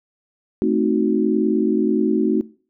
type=chord; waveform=sine; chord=A diminished seventh; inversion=none; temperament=equal; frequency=220 / 261.6 / 311.1 / 370 Hz; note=A3 / C4 / Eb4 / Gb4; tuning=0 / 0 / 0 / 0 cents; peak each=-21 / -23 / -21 / -20 dBFS; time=0.62-2.41 s; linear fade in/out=0 ms; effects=noise-tail reverb RT60 0.4 s tail -20 dB re dry